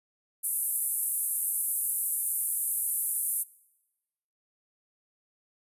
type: band-pass noise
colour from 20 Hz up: white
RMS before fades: -30 dBFS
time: 0.43-3.44 s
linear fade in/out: 20 ms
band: 9200 to 13000 Hz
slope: 48 dB/octave
effects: noise-tail reverb RT60 1.0 s tail -22 dB re dry + resampled to 32000 Hz